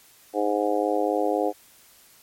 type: harmonic tone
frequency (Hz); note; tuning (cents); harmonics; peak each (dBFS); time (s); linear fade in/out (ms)
103.83; G#2; 0; 3 / 4 / 5 / 6 / 7 / 8; -27 / -27 / -26 / -32 / -27 / -34; 0.33-1.53; 50
effects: white hiss -54 dBFS RMS until 2.22 s + MP3 64 kbps